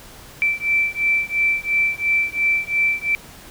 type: beating tone pair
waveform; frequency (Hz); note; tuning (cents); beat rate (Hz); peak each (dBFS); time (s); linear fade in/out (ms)
sine; 2332 / 2334.9; D7 / D7; -13 / -11; 2.9; -20; 0.42-3.15; 0
effects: pink hiss -42 dBFS RMS until 3.5 s